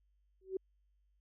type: tone with exponential growth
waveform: sine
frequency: 379.5 Hz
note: F#4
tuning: 44 cents sharp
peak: -30 dBFS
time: 0.41-0.57 s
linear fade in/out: 5 ms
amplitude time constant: 34 ms
effects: added 50 Hz sine -70 dBFS peak until 1.2 s